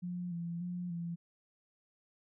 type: tone with vibrato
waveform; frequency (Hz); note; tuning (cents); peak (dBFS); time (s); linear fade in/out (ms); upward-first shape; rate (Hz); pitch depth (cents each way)
sine; 173.8; F3; -8; -36; 0.02-1.16; 20; square; 1.7; 37
effects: none